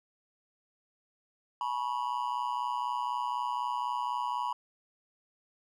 triangle tone with amplitude modulation, 976 Hz, B5, 21 cents flat, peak -24 dBFS, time 1.61-4.53 s, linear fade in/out 2 ms, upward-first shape sine, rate 124 Hz, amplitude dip 100%, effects none

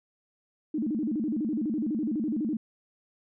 sine tone with vibrato, 261.6 Hz, C4, in tune, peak -26 dBFS, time 0.74-2.57 s, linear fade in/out 5 ms, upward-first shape square, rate 12 Hz, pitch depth 280 cents each way, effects none

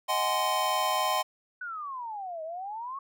square chord, Ab dominant seventh, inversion second, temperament just, 623 / 747.5 / 830.6 / 1038.3 Hz, Eb5 / Gb5 / Ab5 / C6, +2 / +17 / 0 / -14 cents, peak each -34 / -32 / -34 / -29 dBFS, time 0.08-1.23 s, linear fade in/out 20 ms
sine exponential two-way sweep, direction down then up, 1504 to 622.3 to 1121 Hz, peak -34 dBFS, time 1.61-2.99 s, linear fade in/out 5 ms, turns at 2.43 s
effects none

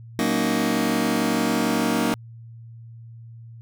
sawtooth chord, D# minor seventh, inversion first, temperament just, 186.68 / 233.3 / 280 / 311.1 Hz, F#3 / A#3 / C#4 / D#4, +16 / +2 / +18 / 0 cents, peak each -24 / -19 / -23 / -22 dBFS, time 0.19-2.14 s, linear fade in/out 0 ms, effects added 115 Hz sine -39 dBFS peak until 3.61 s

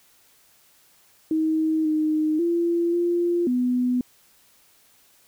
sine tone with pitch steps, 316.2 / 309.4 / 341.2 / 346.7 / 248.9 Hz, D#4 / D#4 / F4 / F4 / B3, +28 / -10 / -40 / -13 / +14 cents, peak -19 dBFS, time 1.31-4.01 s, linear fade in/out 2 ms, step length 540 ms, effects white hiss -58 dBFS RMS until 5.27 s

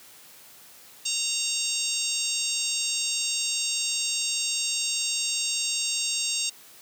harmonic tone with a mistuned harmonic, 925 Hz, A#5, 14 cents flat, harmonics 3 / 4 / 5 / 6 / 7 / 8 / 9, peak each -33 / -33 / -33 / -33 / -33 / -33 / -33 dBFS, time 1.05-6.5 s, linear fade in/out 10 ms, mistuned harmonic 8, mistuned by +24 cents, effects white hiss -50 dBFS RMS until 6.81 s + high-pass 100 Hz 12 dB/octave

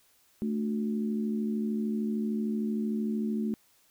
harmonic tone, 73.2 Hz, D2, 5 cents flat, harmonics 3 / 4 / 5, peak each -28 / -39 / -38 dBFS, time 0.42-3.54 s, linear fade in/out 0 ms, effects white hiss -65 dBFS RMS until 3.9 s

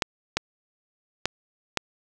clicks, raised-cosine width 0.2 ms, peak -5 dBFS, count 4, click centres 0.022 / 0.37 / 1.256 / 1.773 s, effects none

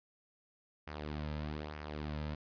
sawtooth tone with flanger, 75.5 Hz, D2, 48 cents sharp, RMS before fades -41 dBFS, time 0.87-2.35 s, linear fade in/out 5 ms, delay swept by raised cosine 0.24 to 2.74 ms, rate 1.1 Hz, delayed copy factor -0.6, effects resampled to 11025 Hz

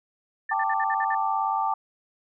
sine tone bursts, 1782 Hz, A6, 22 cents sharp, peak -27 dBFS, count 7, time 0.49-1.148 s, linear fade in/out 5 ms, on 46 ms, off 56 ms
sine chord, G suspended second, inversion none, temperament just, 784 / 882 / 1176 Hz, G5 / A5 / D6, 0 / +4 / +2 cents, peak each -27 / -26 / -28 dBFS, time 0.51-1.74 s, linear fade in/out 5 ms
effects none

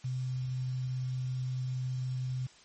sine tone with quantisation, 128.2 Hz, C3, 35 cents flat, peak -31 dBFS, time 0.04-2.47 s, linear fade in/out 10 ms, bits 9, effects white hiss -58 dBFS RMS until 2.64 s + MP3 32 kbps

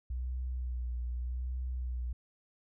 sine tone with vibrato, 61.74 Hz, B1, in tune, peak -33 dBFS, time 0.1-2.13 s, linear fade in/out 5 ms, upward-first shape sine, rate 0.83 Hz, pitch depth 39 cents each way, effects none

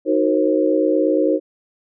sine chord, C half-diminished seventh, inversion first, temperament equal with one note detuned, 311.1 / 370 / 466.2 / 534.9 Hz, Eb4 / Gb4 / Bb4 / C5, 0 / 0 / 0 / +38 cents, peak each -18 / -21 / -21 / -19 dBFS, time 0.05-1.4 s, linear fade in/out 50 ms, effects none

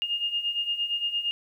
sine beating tone pair, 2827 / 2835.7 Hz, F7 / F7, +20 / +26 cents, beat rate 8.7 Hz, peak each -32 / -27 dBFS, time 0.02-1.31 s, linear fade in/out 0 ms, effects 10-bit

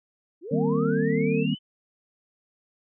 sine linear sweep, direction up, 293 to 3062 Hz, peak -34 dBFS, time 0.41-1.59 s, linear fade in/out 50 ms
sine tone with pitch glide, 458.9 to 451.3 Hz, A#4 to A4, -27 to +44 cents, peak -25 dBFS, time 0.49-1.46 s, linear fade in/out 50 ms, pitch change -29 cents, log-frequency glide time 0.85-0.93 s
sine chord, C minor seventh, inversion first, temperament equal, 155.56 / 196 / 233.1 / 261.6 Hz, Eb3 / G3 / Bb3 / C4, 0 / 0 / 0 / 0 cents, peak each -27 / -28 / -28 / -28 dBFS, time 0.51-1.55 s, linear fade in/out 10 ms
effects none

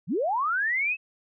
sine linear sweep, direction up, 123.47 to 2637 Hz, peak -23 dBFS, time 0.07-0.97 s, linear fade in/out 50 ms, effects none

